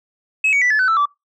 sine tone with pitch steps, 2572 / 2252 / 1971.9 / 1726.5 / 1511.8 / 1323.7 / 1159 Hz, E7 / C#7 / B6 / A6 / F#6 / E6 / D6, -43 / +27 / -3 / -33 / +37 / +7 / -23 cents, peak -11 dBFS, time 0.44-1.056 s, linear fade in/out 5 ms, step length 88 ms, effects noise-tail reverb RT60 0.2 s tail -25 dB re dry + tanh soft clip ceiling -11 dBFS

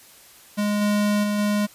square tone with level steps, 207.2 Hz, G#3, 4 cents flat, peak -21 / -19 / -22 / -20 dBFS, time 0.57-1.67 s, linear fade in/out 20 ms, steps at 0.81 / 1.23 / 1.38 s, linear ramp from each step 10 ms, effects white hiss -49 dBFS RMS until 1.74 s + resampled to 32000 Hz

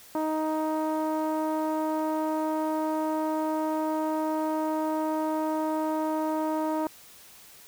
sawtooth tone with low-pass filter, 312.4 Hz, D#4, 7 cents sharp, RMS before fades -28 dBFS, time 0.15-6.87 s, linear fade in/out 2 ms, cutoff 930 Hz, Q 2.3, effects white hiss -51 dBFS RMS until 7.67 s

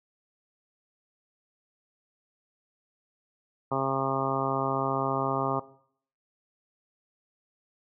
harmonic tone, 134.9 Hz, C#3, 47 cents flat, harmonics 1 / 2 / 3 / 4 / 5 / 6 / 7 / 8 / 9, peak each -34 / -34 / -34 / -34 / -34 / -34 / -34 / -34 / -34 dBFS, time 3.71-5.6 s, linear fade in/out 10 ms, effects noise-tail reverb RT60 0.6 s tail -18 dB re dry

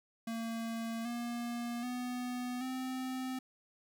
square tone with pitch steps, 228 / 237.7 / 247.8 / 258.3 Hz, A#3 / A#3 / B3 / C4, -38 / +34 / +6 / -22 cents, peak -37 dBFS, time 0.27-3.39 s, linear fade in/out 5 ms, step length 780 ms, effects 12-bit

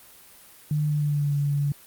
sine tone with pitch glide, 150 to 143.31 Hz, D3 to D3, +37 to -42 cents, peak -21 dBFS, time 0.71-1.72 s, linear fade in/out 2 ms, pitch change -79 cents, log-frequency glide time 0.87-1.35 s, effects white hiss -50 dBFS RMS until 1.86 s + Opus 32 kbps

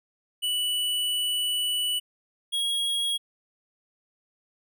square tone pair in turn, 2960 / 3302 Hz, F#7 / G#7, 0 / -11 cents, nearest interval major second, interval 189 cents, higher second, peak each -25 dBFS, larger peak neither, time 0.42-2 / 2.52-3.18 s, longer first, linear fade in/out 20 ms, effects none

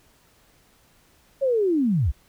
sine linear sweep, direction down, 560 to 51.91 Hz, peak -18 dBFS, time 1.41-2.12 s, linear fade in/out 20 ms, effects pink hiss -59 dBFS RMS until 2.28 s

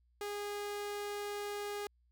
sawtooth tone, 410.6 Hz, G#4, 20 cents flat, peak -34 dBFS, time 0.21-1.87 s, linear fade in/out 2 ms, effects added 60 Hz sine -68 dBFS peak until 2.11 s

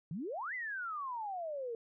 sine exponential two-way sweep, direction up then down, 145.9 to 2064 to 448.4 Hz, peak -37 dBFS, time 0.11-1.75 s, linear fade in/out 2 ms, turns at 0.54 s, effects none

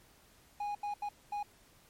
triangle tone bursts at uneven times, 824 Hz, G#5, 14 cents flat, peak -32 dBFS, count 4, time 0.6-0.75 / 0.83-0.94 / 1.02-1.09 / 1.32-1.43 s, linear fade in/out 5 ms, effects pink hiss -63 dBFS RMS until 1.89 s + MP3 64 kbps

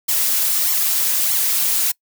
blue noise with flanger, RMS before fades -18 dBFS, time 0.08-1.92 s, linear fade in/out 10 ms, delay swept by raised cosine 0.91 to 6.11 ms, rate 1.6 Hz, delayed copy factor +0.85, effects noise-tail reverb RT60 0.1 s tail -25 dB re dry

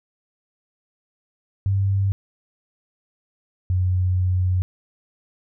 sine tone pair in turn, 98 / 91.54 Hz, G2 / F#2, 0 / -18 cents, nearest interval minor second, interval 118 cents, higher first, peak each -17 dBFS, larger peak neither, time 1.66-2.12 / 3.7-4.62 s, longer second, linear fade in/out 0 ms, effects none

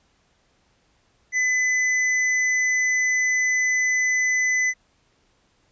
triangle tone with hard clipping, 2010 Hz, B6, 30 cents sharp, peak -20 dBFS, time 1.32-4.74 s, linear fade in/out 50 ms, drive 18 dB, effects pink hiss -64 dBFS RMS until 5.71 s + resampled to 16000 Hz

